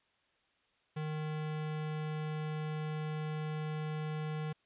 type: tone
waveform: square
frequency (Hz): 154.1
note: D#3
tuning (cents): -16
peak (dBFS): -36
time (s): 0.96-4.53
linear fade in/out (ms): 10
effects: white hiss -73 dBFS RMS until 4.65 s + resampled to 8000 Hz